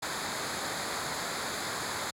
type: noise with comb filter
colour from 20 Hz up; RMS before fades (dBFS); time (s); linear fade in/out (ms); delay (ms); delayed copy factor
pink; -34; 0.02-2.11; 10; 0.35; -0.65
effects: high-pass 100 Hz 12 dB/octave + low-pass 10000 Hz 12 dB/octave